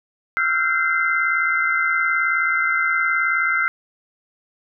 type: tone cluster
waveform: sine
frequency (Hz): 1340 / 1399 / 1561 / 2066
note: E6 / F6 / G6 / C7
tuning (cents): +28 / +3 / -8 / -22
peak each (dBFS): -25 / -22 / -23 / -21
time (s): 0.37-3.68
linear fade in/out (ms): 0
effects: none